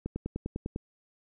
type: click train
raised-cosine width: 3 ms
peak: -20 dBFS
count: 8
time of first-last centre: 0.06-0.761 s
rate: 9.99 Hz
effects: none